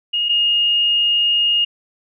sine tone pair in turn, 2860 / 2849 Hz, F7 / F7, +41 / +34 cents, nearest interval unison, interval 7 cents, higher first, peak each -16 / -13 dBFS, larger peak second, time 0.13-0.29 / 0.29-1.65 s, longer second, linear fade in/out 10 ms, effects none

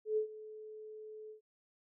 sine tone with ADSR envelope, 431.4 Hz, A4, 34 cents flat, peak -28 dBFS, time 0.05-1.41 s, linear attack 120 ms, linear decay 100 ms, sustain -18 dB, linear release 110 ms, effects none

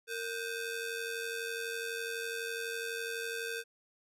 sawtooth ring-modulated tone, 1014 Hz, B5, 45 cents sharp, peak -29 dBFS, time 0.07-3.64 s, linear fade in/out 50 ms, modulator 553 Hz, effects resampled to 32000 Hz

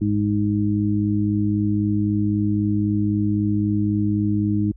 harmonic tone, 103.83 Hz, G#2, in tune, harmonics 1 / 2 / 3, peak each -22 / -22 / -22 dBFS, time 0.01-4.72 s, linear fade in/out 10 ms, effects added 50 Hz sine -41 dBFS peak until 4.76 s

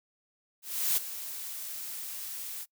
blue noise with ADSR envelope, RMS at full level -26 dBFS, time 0.62-2.66 s, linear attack 350 ms, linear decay 15 ms, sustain -13 dB, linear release 38 ms, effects noise-tail reverb RT60 0.1 s tail -24 dB re dry

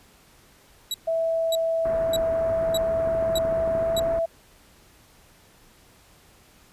sawtooth tone bursts, 3886 Hz, B7, 29 cents flat, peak -22 dBFS, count 6, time 0.91-3.996 s, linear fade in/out 2 ms, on 31 ms, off 580 ms
sine tone with pitch glide, 656 to 662.1 Hz, E5 to E5, -9 to +7 cents, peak -21 dBFS, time 1.07-4.26 s, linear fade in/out 10 ms, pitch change +16 cents, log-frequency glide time 3.78-3.99 s
pink low-pass noise, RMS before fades -35 dBFS, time 1.85-4.19 s, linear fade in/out 2 ms, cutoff 1600 Hz, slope 24 dB/octave
click train, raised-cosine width 2 ms, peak -21 dBFS, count 14, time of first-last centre 3-3.977 s, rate 13.3 Hz
effects pink hiss -55 dBFS RMS until 6.72 s + resampled to 32000 Hz

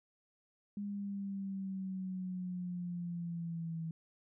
sine linear sweep, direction down, 204.2 to 162 Hz, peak -37 dBFS, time 0.77-3.91 s, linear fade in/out 2 ms, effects none

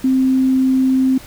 sine tone, 261.6 Hz, C4, in tune, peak -11 dBFS, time 0.04-1.18 s, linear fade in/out 5 ms, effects pink hiss -39 dBFS RMS until 1.26 s

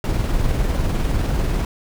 brown noise with tremolo, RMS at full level -18 dBFS, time 0.04-1.65 s, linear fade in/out 2 ms, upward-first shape square, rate 20 Hz, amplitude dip 30%, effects none

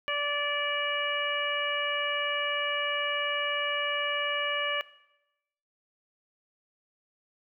harmonic tone, 581 Hz, D5, 19 cents flat, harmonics 1 / 2 / 3 / 4 / 5, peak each -34 / -34 / -34 / -34 / -34 dBFS, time 0.08-4.81 s, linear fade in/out 0 ms, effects noise-tail reverb RT60 0.9 s tail -18 dB re dry

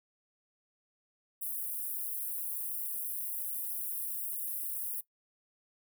white high-pass noise, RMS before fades -37 dBFS, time 1.41-5.01 s, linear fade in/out 10 ms, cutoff 9800 Hz, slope 48 dB/octave, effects noise-tail reverb RT60 0.1 s tail -18 dB re dry

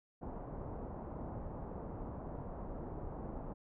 pink low-pass noise, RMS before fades -44 dBFS, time 0.21-3.54 s, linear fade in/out 20 ms, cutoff 950 Hz, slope 24 dB/octave, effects none

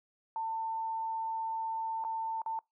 sine tone with dropouts, 896 Hz, A5, 31 cents sharp, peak -32 dBFS, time 0.36-2.59 s, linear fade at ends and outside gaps 1 ms, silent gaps 2.04-2.048 / 2.418-2.461 s, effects noise-tail reverb RT60 0.2 s tail -25 dB re dry

